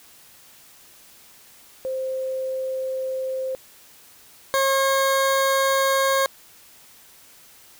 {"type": "tone pair in turn", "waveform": ["sine", "20% pulse"], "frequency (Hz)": [523.3, 540.5], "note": ["C5", "C#5"], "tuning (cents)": [0, -44], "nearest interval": "minor second", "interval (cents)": 56, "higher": "second", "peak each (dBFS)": [-24, -13], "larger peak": "second", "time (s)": [[1.85, 3.55], [4.54, 6.26]], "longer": "second", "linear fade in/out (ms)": 0, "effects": ["white hiss -50 dBFS RMS until 7.79 s"]}